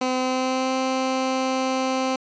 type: tone with pitch glide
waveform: 15% pulse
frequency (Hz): 256.2 to 261.3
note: C4 to C4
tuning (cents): -36 to -2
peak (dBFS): -15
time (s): 0.01-2.16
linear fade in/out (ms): 5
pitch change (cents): +34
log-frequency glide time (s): 0.15-0.74
effects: resampled to 16000 Hz